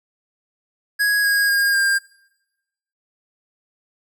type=tone with pitch steps; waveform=square; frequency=1661.2 / 1641.2 / 1621.4 / 1601.8 Hz; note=G#6 / G#6 / G#6 / G6; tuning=0 / -21 / -42 / +37 cents; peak=-16 dBFS; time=0.99-1.99 s; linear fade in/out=20 ms; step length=250 ms; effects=noise-tail reverb RT60 1.0 s tail -23 dB re dry